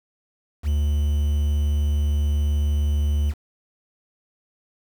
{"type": "tone with quantisation", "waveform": "triangle", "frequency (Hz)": 73.42, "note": "D2", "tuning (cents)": 0, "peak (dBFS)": -16, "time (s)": [0.63, 3.34], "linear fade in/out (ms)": 50, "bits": 7, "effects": []}